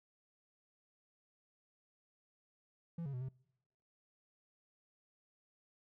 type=tone with pitch steps; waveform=triangle; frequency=168.1 / 138.6 / 125.2 / 131.2 Hz; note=E3 / C#3 / B2 / C3; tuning=+34 / 0 / +24 / +5 cents; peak=-37 dBFS; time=2.98-3.288 s; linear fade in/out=5 ms; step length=77 ms; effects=noise-tail reverb RT60 0.9 s tail -26 dB re dry